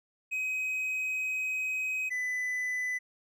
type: tone pair in turn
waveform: triangle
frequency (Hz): 2527 / 1999.1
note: D#7 / B6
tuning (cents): +26 / +21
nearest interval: major third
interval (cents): 405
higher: first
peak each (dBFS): -28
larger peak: neither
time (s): 0.31-2.1 / 2.1-2.99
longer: first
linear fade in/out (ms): 20
effects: none